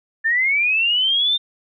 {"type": "linear sweep", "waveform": "sine", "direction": "up", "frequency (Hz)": [1760, 3633], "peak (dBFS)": -15, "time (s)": [0.24, 1.38], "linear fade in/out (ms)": 20, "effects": []}